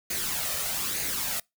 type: noise with flanger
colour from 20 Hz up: white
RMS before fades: -30 dBFS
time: 0.1-1.4 s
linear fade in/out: 5 ms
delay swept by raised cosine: 0.45 to 1.65 ms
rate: 1.1 Hz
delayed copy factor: +0.55
effects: noise-tail reverb RT60 0.2 s tail -26 dB re dry